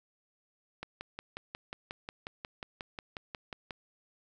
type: click train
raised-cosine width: 0.3 ms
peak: -23 dBFS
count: 17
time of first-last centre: 0.83-3.708 s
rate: 5.56 Hz
effects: none